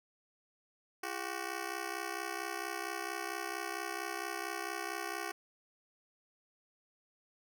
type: ring-modulated tone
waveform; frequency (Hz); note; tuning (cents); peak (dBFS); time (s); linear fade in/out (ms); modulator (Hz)
10% pulse; 374.9; F#4; +23; -26; 1.03-5.32; 5; 32.2
effects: none